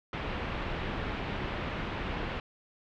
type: low-pass noise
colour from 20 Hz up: pink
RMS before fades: -35 dBFS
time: 0.13-2.4 s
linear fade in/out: 2 ms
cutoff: 3100 Hz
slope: 24 dB/octave
effects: none